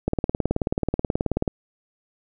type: click train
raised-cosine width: 2 ms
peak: -8 dBFS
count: 27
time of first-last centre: 0.08-1.478 s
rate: 18.6 Hz
effects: none